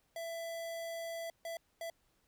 square tone bursts at uneven times, 666 Hz, E5, 18 cents sharp, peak -40 dBFS, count 3, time 0.16-1.3 / 1.45-1.57 / 1.81-1.9 s, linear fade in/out 2 ms, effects pink hiss -75 dBFS RMS until 2.27 s

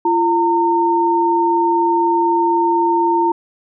sine tone pair together, 342.1 / 914 Hz, F4 / A#5, -36 / -34 cents, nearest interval octave + perfect fourth, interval 1702 cents, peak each -16 / -14 dBFS, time 0.05-3.32 s, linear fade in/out 5 ms, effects none

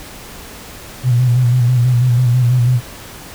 sine tone with vibrato, 123.47 Hz, B2, in tune, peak -9 dBFS, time 1.03-2.81 s, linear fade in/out 50 ms, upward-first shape square, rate 6.1 Hz, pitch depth 46 cents each way, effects pink hiss -34 dBFS RMS until 3.34 s

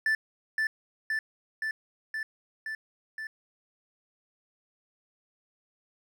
triangle tone with echo, 1760 Hz, A6, in tune, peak -21 dBFS, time 0.06-0.15 s, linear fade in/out 2 ms, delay 520 ms, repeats 6, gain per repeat -2 dB, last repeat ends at 3.27 s, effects none

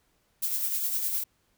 violet noise with tremolo, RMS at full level -27 dBFS, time 0.42-1.24 s, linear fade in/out 10 ms, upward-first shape triangle, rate 9.8 Hz, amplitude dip 50%, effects pink hiss -70 dBFS RMS until 1.57 s

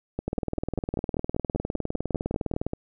two click trains, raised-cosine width 2 ms, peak -15 / -14 dBFS, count 14 / 48, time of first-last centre 0.19-2.734 / 0.28-2.666 s, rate 5.11 / 19.7 Hz, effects none

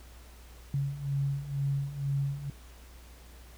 sine beating tone pair, 138 / 140.1 Hz, C#3 / C#3, -7 / +19 cents, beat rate 2.1 Hz, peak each -34 / -30 dBFS, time 0.74-2.5 s, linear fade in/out 2 ms, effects added 60 Hz sine -49 dBFS peak until 3.57 s + pink hiss -56 dBFS RMS until 3.57 s

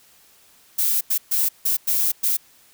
violet noise bursts at uneven times, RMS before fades -20 dBFS, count 6, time 0.78-1.01 / 1.1-1.18 / 1.31-1.49 / 1.65-1.77 / 1.87-2.12 / 2.23-2.37 s, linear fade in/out 10 ms, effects white hiss -54 dBFS RMS until 2.73 s

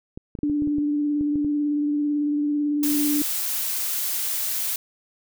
clicks, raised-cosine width 3 ms, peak -21 dBFS, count 11, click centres 0.175 / 0.352 / 0.389 / 0.434 / 0.498 / 0.622 / 0.674 / 0.784 / 1.21 / 1.357 / 1.447 s
sine tone with vibrato, 293.7 Hz, D4, in tune, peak -20 dBFS, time 0.43-3.22 s, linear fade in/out 2 ms, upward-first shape triangle, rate 18 Hz, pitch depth 23 cents each way
blue noise, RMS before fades -26 dBFS, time 2.83-4.76 s, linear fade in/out 2 ms
effects none

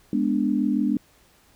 sine chord, G# diminished, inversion none, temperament equal, 207.7 / 246.9 / 293.7 Hz, G#3 / B3 / D4, 0 / 0 / 0 cents, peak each -24 dBFS, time 0.13-0.97 s, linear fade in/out 2 ms, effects pink hiss -58 dBFS RMS until 1.55 s

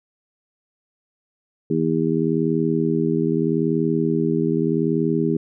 harmonic tone, 80.8 Hz, E2, 34 cents flat, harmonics 2 / 3 / 4 / 5, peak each -23 / -23 / -23 / -23 dBFS, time 1.7-5.37 s, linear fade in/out 5 ms, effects none

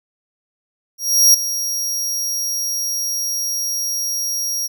sawtooth tone with ADSR envelope, 5640 Hz, F8, 16 cents sharp, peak -4 dBFS, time 0.98-4.68 s, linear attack 360 ms, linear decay 7 ms, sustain -13 dB, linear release 22 ms, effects none

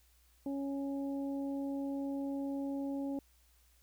harmonic tone, 277.2 Hz, C#4, in tune, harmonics 1 / 2 / 3, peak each -35 / -44 / -51 dBFS, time 0.46-3.19 s, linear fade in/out 2 ms, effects added 60 Hz sine -66 dBFS peak until 3.82 s + white hiss -70 dBFS RMS until 3.82 s

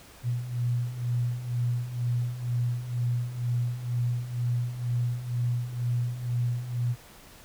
sine beating tone pair, 119.6 / 121.7 Hz, A#2 / B2, +45 / -25 cents, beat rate 2.1 Hz, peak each -32 / -27 dBFS, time 0.23-6.96 s, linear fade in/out 50 ms, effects pink hiss -51 dBFS RMS until 7.44 s

